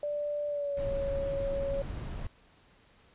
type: tone with pitch glide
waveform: sine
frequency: 587.3 to 554.3 Hz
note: D5 to C#5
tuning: 0 to 0 cents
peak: -30 dBFS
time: 0.03-1.82 s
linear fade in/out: 2 ms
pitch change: -100 cents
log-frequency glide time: 0.47-0.89 s
type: noise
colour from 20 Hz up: brown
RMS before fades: -37 dBFS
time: 0.77-2.27 s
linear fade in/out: 2 ms
effects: pink hiss -62 dBFS RMS until 3.14 s + resampled to 8000 Hz